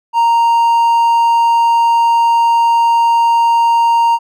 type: tone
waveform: triangle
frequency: 930 Hz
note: A#5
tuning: 4 cents flat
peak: -6 dBFS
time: 0.13-4.19 s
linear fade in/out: 50 ms
effects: none